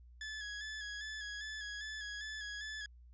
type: tone with vibrato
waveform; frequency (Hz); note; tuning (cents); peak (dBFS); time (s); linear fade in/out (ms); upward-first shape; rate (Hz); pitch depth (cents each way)
sawtooth; 1700; G#6; +40; -38; 0.21-2.86; 2; square; 2.5; 34
effects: added 60 Hz sine -55 dBFS peak until 3.13 s + resampled to 16000 Hz